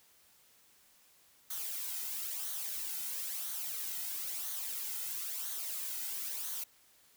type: noise with flanger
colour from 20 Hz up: blue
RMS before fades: -39 dBFS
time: 1.5-6.64 s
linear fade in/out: 5 ms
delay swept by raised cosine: 0.39 to 1.79 ms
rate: 1 Hz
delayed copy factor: -0.55
effects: white hiss -65 dBFS RMS until 7.16 s